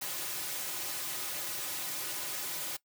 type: noise with comb filter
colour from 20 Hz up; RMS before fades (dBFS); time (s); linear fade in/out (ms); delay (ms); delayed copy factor
white; -37; 0.01-2.77; 10; 4.4; -0.9
effects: noise-tail reverb RT60 0.1 s tail -20 dB re dry + high-pass 150 Hz 12 dB/octave